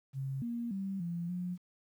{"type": "tone with pitch steps", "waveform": "sine", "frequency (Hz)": [135, 235.8, 194.1, 171.3, 179], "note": ["C#3", "A#3", "G3", "F3", "F3"], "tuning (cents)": [-45, 20, -17, -33, 43], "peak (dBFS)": -34, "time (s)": [0.13, 1.58], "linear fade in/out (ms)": 50, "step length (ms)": 290, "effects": ["11-bit"]}